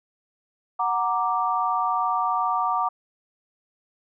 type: chord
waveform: sine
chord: Gb augmented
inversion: none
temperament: equal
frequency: 740 / 932.3 / 1174.7 Hz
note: Gb5 / Bb5 / D6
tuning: 0 / 0 / 0 cents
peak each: -26 / -26 / -24 dBFS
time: 0.79-2.89 s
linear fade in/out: 10 ms
effects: none